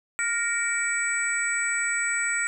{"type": "tone cluster", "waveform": "sine", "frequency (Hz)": [1407, 1867, 2309, 7920], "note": ["F6", "A#6", "D7", "B8"], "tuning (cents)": [12, 2, -30, 4], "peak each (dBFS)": -29, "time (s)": [0.19, 2.47], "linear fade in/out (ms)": 0, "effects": []}